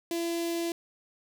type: tone with notch filter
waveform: sawtooth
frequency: 337.8 Hz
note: E4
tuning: 42 cents sharp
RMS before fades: -31 dBFS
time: 0.11-0.72 s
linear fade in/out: 2 ms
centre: 1300 Hz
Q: 0.72
effects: none